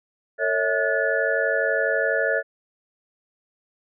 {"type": "tone cluster", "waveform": "sine", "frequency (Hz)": [450.3, 555, 647, 1451, 1726], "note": ["A4", "C#5", "E5", "F#6", "A6"], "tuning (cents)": [40, 2, -32, -34, -34], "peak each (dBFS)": [-27, -25, -26, -27, -25], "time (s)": [0.38, 2.43], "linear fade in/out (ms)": 50, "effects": []}